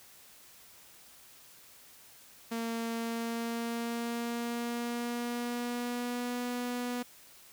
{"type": "tone with pitch glide", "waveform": "sawtooth", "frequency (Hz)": [229.6, 244.7], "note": ["A#3", "B3"], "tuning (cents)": [-26, -16], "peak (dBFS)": -29, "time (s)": [2.51, 7.03], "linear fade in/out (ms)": 10, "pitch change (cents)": 110, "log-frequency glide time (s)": [2.93, 6.41], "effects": ["white hiss -56 dBFS RMS until 7.52 s"]}